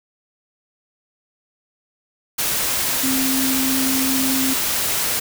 sine tone in noise, 264.2 Hz, C4, 17 cents sharp, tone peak -20 dBFS, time 3.03-4.54 s, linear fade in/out 10 ms, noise white, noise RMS -21 dBFS, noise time 2.38-5.2 s, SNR -2 dB, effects none

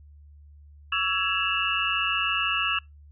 sine tone cluster, 1132 / 1325 / 1668 / 2682 / 2868 Hz, C#6 / E6 / G#6 / E7 / F7, +36 / +9 / +7 / +29 / +45 cents, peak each -32 / -29 / -32 / -27 / -29 dBFS, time 0.92-2.79 s, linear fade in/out 5 ms, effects noise-tail reverb RT60 0.2 s tail -26 dB re dry + added 73 Hz sine -47 dBFS peak until 3.11 s

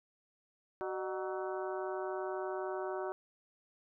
harmonic tone with a mistuned harmonic, 187.5 Hz, F#3, 23 cents sharp, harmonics 2 / 3 / 4 / 5 / 6 / 7 / 8, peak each -38 / -42 / -44 / -46 / -48 / -49 / -50 dBFS, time 0.81-3.12 s, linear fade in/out 0 ms, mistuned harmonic 3, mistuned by +130 cents, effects none

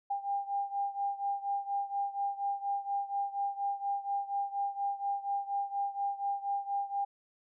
sine beating tone pair, 799 / 803.2 Hz, G5 / G5, +33 / +42 cents, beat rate 4.2 Hz, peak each -33 / -36 dBFS, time 0.1-7.05 s, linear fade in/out 10 ms, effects none

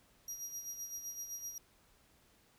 35% pulse tone with tremolo, 5730 Hz, F8, 44 cents sharp, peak -37 dBFS, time 0.28-1.58 s, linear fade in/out 2 ms, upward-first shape sine, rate 7.8 Hz, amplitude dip 60%, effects pink hiss -68 dBFS RMS until 2.58 s

